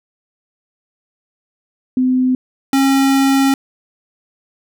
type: tone pair in turn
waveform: sine / square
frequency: 255.5 / 271.6 Hz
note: C4 / C#4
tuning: -41 / -35 cents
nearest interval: minor second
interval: 106 cents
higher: second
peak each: -11 dBFS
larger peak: neither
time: 1.97-2.35 / 2.73-3.54 s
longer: second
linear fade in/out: 2 ms
effects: none